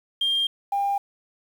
sine tone pair in turn, 3201 / 800.2 Hz, G7 / G5, +36 / +35 cents, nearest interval 2 octaves, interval 2401 cents, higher first, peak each -19 / -20 dBFS, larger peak first, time 0.21-0.47 / 0.72-0.98 s, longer neither, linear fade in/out 5 ms, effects tanh soft clip ceiling -16 dBFS + 8-bit

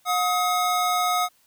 square tone pair together, 721.4 / 1265 Hz, F#5 / D#6, -44 / +28 cents, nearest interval minor seventh, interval 972 cents, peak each -24 dBFS, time 0.05-1.29 s, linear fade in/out 50 ms, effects white hiss -62 dBFS RMS until 1.46 s

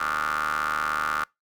25% pulse ring-modulated tone, 76.3 Hz, D#2, 33 cents flat, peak -18 dBFS, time 0-1.24 s, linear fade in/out 5 ms, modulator 1310 Hz, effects noise-tail reverb RT60 0.2 s tail -25 dB re dry

